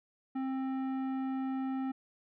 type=tone with tanh clipping; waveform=sine; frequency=264.5 Hz; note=C4; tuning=19 cents sharp; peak=-34 dBFS; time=0.35-1.92 s; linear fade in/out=10 ms; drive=13 dB; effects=none